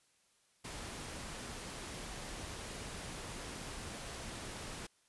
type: noise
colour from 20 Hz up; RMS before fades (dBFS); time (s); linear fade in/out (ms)
pink; -45; 0.64-4.87; 10
effects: white hiss -72 dBFS RMS until 5.08 s + resampled to 24000 Hz